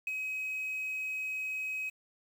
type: tone with ADSR envelope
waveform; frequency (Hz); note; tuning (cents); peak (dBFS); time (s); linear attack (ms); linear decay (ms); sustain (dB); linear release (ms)
triangle; 2539; D#7; +34; -27; 0.07-1.9; 3; 26; -4; 14
effects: tanh soft clip ceiling -27 dBFS + 9-bit